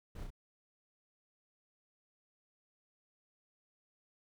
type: noise with echo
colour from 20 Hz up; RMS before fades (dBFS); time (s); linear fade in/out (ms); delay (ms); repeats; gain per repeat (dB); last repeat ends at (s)
brown; -44; 0.15-0.24; 5; 32; 2; -2; 0.304
effects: none